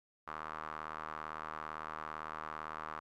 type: tone with band-pass filter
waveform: sawtooth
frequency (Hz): 77.78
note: D#2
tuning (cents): 0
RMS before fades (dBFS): -44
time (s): 0.27-3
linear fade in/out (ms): 10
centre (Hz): 1200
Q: 3.7
effects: none